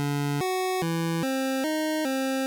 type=tone with pitch steps; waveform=25% pulse; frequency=143.7 / 371.5 / 165.8 / 265.3 / 310.8 / 265.7 Hz; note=D3 / F#4 / E3 / C4 / D#4 / C4; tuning=-37 / +7 / +10 / +24 / -2 / +27 cents; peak=-21 dBFS; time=0-2.46 s; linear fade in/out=0 ms; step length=410 ms; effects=none